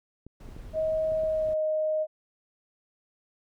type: clicks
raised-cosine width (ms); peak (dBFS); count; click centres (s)
3; -32; 7; 0.266 / 0.489 / 0.565 / 0.757 / 1.119 / 1.236 / 1.487
type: noise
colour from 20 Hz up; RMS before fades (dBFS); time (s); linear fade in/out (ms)
brown; -44; 0.4-1.54; 5
type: tone with pitch glide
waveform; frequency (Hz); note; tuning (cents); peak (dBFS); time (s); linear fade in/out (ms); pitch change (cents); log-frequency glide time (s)
sine; 632 to 621.5; D#5 to D#5; +27 to -2; -24; 0.73-2.07; 50; -29; 1.2-1.63
effects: none